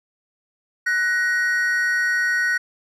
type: tone pair together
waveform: triangle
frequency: 1485.2 / 1887 Hz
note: F#6 / A#6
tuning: +6 / +21 cents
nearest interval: major third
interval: 415 cents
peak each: -19 dBFS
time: 0.86-2.58 s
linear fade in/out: 10 ms
effects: none